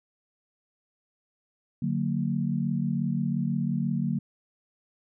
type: chord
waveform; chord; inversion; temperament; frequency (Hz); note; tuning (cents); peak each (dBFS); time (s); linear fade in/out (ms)
sine; D augmented; none; just; 146.83 / 183.54 / 229.4; D3 / F#3 / A#3; 0 / -14 / -28; -29; 1.82-4.19; 5
effects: none